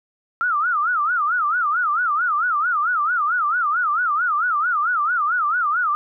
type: tone with vibrato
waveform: sine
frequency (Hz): 1314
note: E6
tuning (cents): -6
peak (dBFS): -17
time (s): 0.41-5.95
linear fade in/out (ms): 0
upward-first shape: sine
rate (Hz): 4.5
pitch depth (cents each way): 210
effects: none